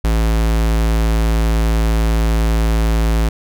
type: tone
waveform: square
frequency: 55.3 Hz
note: A1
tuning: 9 cents sharp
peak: -13 dBFS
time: 0.04-3.29 s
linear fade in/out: 5 ms
effects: none